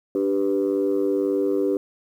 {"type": "chord", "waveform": "sine", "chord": "G major", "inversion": "second", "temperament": "equal", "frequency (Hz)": [293.7, 392, 493.9], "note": ["D4", "G4", "B4"], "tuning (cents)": [0, 0, 0], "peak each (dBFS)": [-23, -21, -25], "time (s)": [0.15, 1.77], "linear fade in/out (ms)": 2, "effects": ["tanh soft clip ceiling -13 dBFS", "9-bit"]}